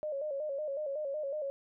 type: tone with vibrato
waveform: sine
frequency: 580 Hz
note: D5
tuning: 22 cents flat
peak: -33 dBFS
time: 0.03-1.5 s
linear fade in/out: 0 ms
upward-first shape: square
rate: 5.4 Hz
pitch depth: 85 cents each way
effects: none